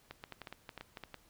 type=clicks; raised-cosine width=0.3 ms; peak=-28 dBFS; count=12; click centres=0.11 / 0.239 / 0.323 / 0.417 / 0.472 / 0.526 / 0.692 / 0.777 / 0.81 / 0.972 / 1.037 / 1.143 s; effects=pink hiss -66 dBFS RMS until 1.29 s